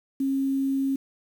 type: tone with quantisation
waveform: sine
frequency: 271 Hz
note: C#4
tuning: 39 cents flat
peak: -22 dBFS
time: 0.2-0.96 s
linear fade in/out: 5 ms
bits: 8
effects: none